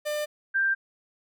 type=tone pair in turn; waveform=45% pulse / sine; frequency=598 / 1579 Hz; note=D5 / G6; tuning=+31 / +12 cents; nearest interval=octave + perfect fourth; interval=1681 cents; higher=second; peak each=-27 / -21 dBFS; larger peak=second; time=0.05-0.26 / 0.54-0.75 s; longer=neither; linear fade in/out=20 ms; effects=none